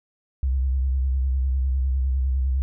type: tone with vibrato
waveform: sine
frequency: 65.6 Hz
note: C2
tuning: 5 cents sharp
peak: -19 dBFS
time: 0.43-2.62 s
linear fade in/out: 0 ms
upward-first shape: square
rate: 9.9 Hz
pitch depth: 50 cents each way
effects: none